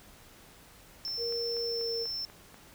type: tone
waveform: triangle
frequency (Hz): 5350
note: E8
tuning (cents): +25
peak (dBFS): -32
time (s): 1.05-2.25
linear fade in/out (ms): 0
type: click train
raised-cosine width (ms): 0.5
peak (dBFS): -35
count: 7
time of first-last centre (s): 1.08-2.543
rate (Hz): 4.1
type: tone with pitch glide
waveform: sine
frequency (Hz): 467.4 to 461.2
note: A#4 to A#4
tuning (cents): +5 to -19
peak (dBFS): -33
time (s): 1.17-2.07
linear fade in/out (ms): 50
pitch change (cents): -24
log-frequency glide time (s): 1.62-1.91
effects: pink hiss -55 dBFS RMS until 2.74 s